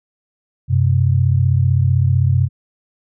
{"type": "tone pair together", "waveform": "sine", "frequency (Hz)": [94, 129.71], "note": ["F#2", "C3"], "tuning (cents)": [28, -15], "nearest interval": "tritone", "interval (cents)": 557, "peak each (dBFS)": -14, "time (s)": [0.68, 2.49], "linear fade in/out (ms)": 50, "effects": []}